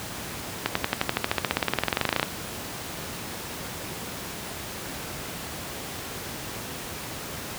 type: accelerating click train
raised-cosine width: 0.3 ms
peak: -5 dBFS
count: 28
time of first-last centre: 0.66-2.229 s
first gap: 94 ms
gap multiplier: 0.96
effects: pink hiss -35 dBFS RMS until 7.58 s + high-pass 80 Hz 12 dB/octave